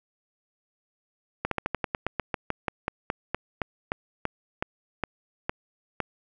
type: slowing click train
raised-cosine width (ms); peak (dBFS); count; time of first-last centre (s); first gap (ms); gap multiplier
0.5; -11; 22; 1.45-6.003; 63; 1.11
effects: none